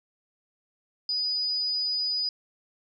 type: tone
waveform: sine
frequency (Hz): 4954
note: D#8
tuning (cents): -8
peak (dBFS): -25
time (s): 1.09-2.29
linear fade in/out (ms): 2
effects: none